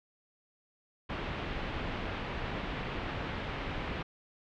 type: low-pass noise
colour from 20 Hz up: pink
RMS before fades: -37 dBFS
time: 1.09-4.03 s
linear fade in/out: 10 ms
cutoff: 3200 Hz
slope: 24 dB/octave
effects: none